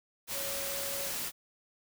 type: tone in noise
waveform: sine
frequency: 554.4 Hz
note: C#5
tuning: in tune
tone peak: -41 dBFS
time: 0.32-1.12 s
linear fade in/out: 50 ms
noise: white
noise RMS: -36 dBFS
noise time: 0.27-1.32 s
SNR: -8 dB
effects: none